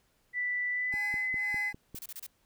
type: tone with pitch glide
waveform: sine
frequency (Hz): 1975.5 to 2029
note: B6 to B6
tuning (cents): 0 to +46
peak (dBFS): -29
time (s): 0.33-1.73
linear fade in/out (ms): 50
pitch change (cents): +46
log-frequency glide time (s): 0.71-1.09
type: tone with tremolo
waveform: 25% pulse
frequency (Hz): 830.6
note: G#5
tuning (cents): 0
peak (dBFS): -37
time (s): 0.92-1.73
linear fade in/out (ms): 5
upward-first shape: triangle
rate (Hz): 1.9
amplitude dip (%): 95
type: click train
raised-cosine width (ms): 3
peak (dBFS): -31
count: 6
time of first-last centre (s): 0.94-1.946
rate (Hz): 4.97
type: noise bursts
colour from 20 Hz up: blue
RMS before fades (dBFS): -42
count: 5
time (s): 1.95-2.265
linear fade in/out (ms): 2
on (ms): 39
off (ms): 30
effects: pink hiss -71 dBFS RMS until 2.45 s